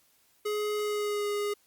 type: tone with pitch glide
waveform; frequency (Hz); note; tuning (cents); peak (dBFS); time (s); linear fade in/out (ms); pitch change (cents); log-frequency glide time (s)
square; 420 to 412.3; G#4 to G#4; +19 to -13; -29; 0.45-1.54; 10; -32; 0.8-1.27
effects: white hiss -66 dBFS RMS until 1.66 s + Opus 48 kbps